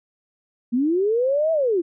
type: linear two-way sweep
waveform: sine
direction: up then down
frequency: 227.7 to 659.3 to 319.7 Hz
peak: -17 dBFS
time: 0.72-1.82 s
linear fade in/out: 20 ms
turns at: 1.52 s
effects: none